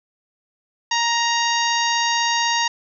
harmonic tone, 936 Hz, A#5, 7 cents sharp, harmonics 1 / 2 / 3 / 4 / 5 / 6 / 7, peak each -21 / -24 / -26 / -27 / -28 / -29 / -29 dBFS, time 0.91-2.68 s, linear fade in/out 5 ms, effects none

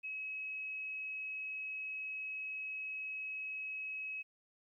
sine tone, 2561 Hz, D#7, 49 cents sharp, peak -39 dBFS, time 0.03-4.23 s, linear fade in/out 20 ms, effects 13-bit

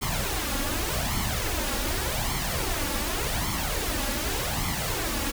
pink noise with flanger, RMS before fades -28 dBFS, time 0.01-5.32 s, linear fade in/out 20 ms, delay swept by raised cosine 0.92 to 3.62 ms, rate 0.86 Hz, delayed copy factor +0.65, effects none

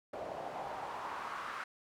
pink noise with band-pass filter sweep, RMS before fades -42 dBFS, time 0.13-1.64 s, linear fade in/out 5 ms, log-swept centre 580 to 1400 Hz, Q 2.9, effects none

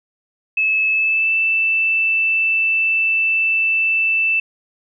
sine tone with pitch glide, 2599 to 2651 Hz, E7 to E7, -25 to +9 cents, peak -14 dBFS, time 0.57-4.4 s, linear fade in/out 5 ms, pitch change +34 cents, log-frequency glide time 0.9-1.33 s, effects none

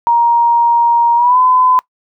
sine tone with pitch glide, 940 to 1013.3 Hz, A#5 to B5, +14 to +44 cents, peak -7 dBFS, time 0.07-1.79 s, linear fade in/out 0 ms, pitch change +130 cents, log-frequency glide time 1.16-1.38 s, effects noise-tail reverb RT60 0.1 s tail -23 dB re dry

